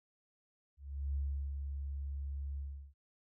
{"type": "tone with ADSR envelope", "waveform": "sine", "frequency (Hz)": 69.8, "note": "C#2", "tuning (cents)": 13, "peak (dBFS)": -32, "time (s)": [0.77, 2.94], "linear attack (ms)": 380, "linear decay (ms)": 370, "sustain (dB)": -5, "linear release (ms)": 360, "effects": []}